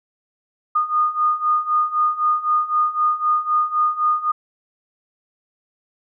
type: beating tone pair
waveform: sine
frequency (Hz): 1224 / 1227.9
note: D#6 / D#6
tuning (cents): -29 / -23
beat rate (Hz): 3.9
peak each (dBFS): -21 / -18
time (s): 0.75-4.32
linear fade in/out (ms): 10
effects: none